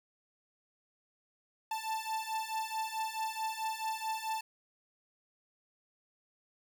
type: beating tone pair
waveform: 45% pulse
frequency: 880 / 884.6 Hz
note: A5 / A5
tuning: 0 / +9 cents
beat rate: 4.6 Hz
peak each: -38 / -37 dBFS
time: 1.71-4.41 s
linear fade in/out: 5 ms
effects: none